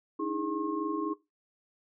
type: tone cluster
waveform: sine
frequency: 296.4 / 320.2 / 412.5 / 1076 Hz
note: D4 / D#4 / G#4 / C6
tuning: +16 / +50 / -12 / +48 cents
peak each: -36 / -32 / -37 / -36 dBFS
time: 0.19-1.14 s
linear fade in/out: 10 ms
effects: noise-tail reverb RT60 0.2 s tail -17 dB re dry

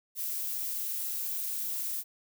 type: noise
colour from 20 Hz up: violet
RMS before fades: -34 dBFS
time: 0.15-2.04 s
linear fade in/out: 50 ms
effects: none

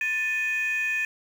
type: tone pair together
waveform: sine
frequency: 1767.6 / 2489 Hz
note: A6 / D#7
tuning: +7 / 0 cents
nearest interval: tritone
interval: 593 cents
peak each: -26 / -24 dBFS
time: 0.01-1.05 s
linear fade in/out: 2 ms
effects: tanh soft clip ceiling -20 dBFS + 8-bit

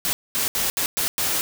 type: noise bursts at uneven times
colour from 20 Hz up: white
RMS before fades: -23 dBFS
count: 6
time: 0.05-0.13 / 0.35-0.48 / 0.55-0.7 / 0.77-0.86 / 0.97-1.08 / 1.18-1.41 s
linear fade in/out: 0 ms
effects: none

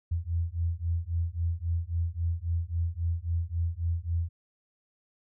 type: beating tone pair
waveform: sine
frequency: 82.7 / 86.4 Hz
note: E2 / F2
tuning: +6 / -18 cents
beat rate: 3.7 Hz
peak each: -30 dBFS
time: 0.11-4.29 s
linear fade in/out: 10 ms
effects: none

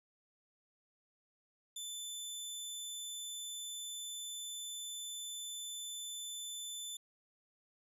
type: tone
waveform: 20% pulse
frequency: 3520 Hz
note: A7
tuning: in tune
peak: -36 dBFS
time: 1.76-6.97 s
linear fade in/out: 5 ms
effects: none

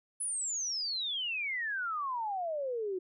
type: exponential sweep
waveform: sine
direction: down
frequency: 10320 to 357.8 Hz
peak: -32 dBFS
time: 0.2-2.99 s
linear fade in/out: 10 ms
effects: none

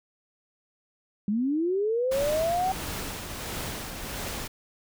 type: linear sweep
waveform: sine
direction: up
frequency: 196 to 766 Hz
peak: -23 dBFS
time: 1.28-2.72 s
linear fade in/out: 2 ms
type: noise with tremolo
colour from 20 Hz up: pink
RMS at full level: -33 dBFS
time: 2.11-4.48 s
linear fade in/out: 10 ms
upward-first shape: triangle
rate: 1.5 Hz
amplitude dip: 45%
effects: none

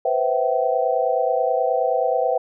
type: chord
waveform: sine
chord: C major seventh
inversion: third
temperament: equal with one note detuned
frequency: 493.9 / 523.3 / 659.3 / 766.5 Hz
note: B4 / C5 / E5 / G5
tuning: 0 / 0 / 0 / -39 cents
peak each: -23 dBFS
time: 0.05-2.38 s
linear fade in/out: 5 ms
effects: none

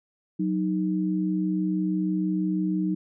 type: tone pair together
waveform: sine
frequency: 184.98 / 311.1 Hz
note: F#3 / D#4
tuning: 0 / 0 cents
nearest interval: major sixth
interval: 900 cents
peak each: -25 / -26 dBFS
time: 0.39-2.95 s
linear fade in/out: 10 ms
effects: none

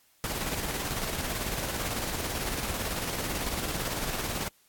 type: noise with tremolo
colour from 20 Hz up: pink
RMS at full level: -31 dBFS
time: 0.24-4.48 s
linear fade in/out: 0 ms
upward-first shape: square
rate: 18 Hz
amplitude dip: 35%
effects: white hiss -64 dBFS RMS until 4.68 s + AAC 64 kbps

